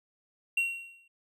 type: tone with exponential decay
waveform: triangle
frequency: 2742 Hz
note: F7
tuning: 32 cents flat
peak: -21 dBFS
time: 0.57-1.08 s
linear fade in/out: 5 ms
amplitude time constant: 110 ms
effects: none